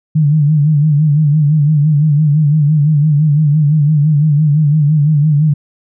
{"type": "tone with vibrato", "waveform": "sine", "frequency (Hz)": 150, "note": "D3", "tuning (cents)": 37, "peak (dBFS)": -7, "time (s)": [0.15, 5.54], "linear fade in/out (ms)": 10, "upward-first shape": "sine", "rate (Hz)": 5.9, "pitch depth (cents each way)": 84, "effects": []}